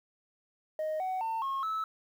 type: tone with pitch steps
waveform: sine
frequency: 622.3 / 748.6 / 900.6 / 1083.5 / 1303.5 Hz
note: D#5 / F#5 / A5 / C#6 / E6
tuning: 0 / +20 / +40 / -40 / -20 cents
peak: -28 dBFS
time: 0.79-1.84 s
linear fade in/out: 2 ms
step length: 210 ms
effects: tanh soft clip ceiling -29 dBFS + 10-bit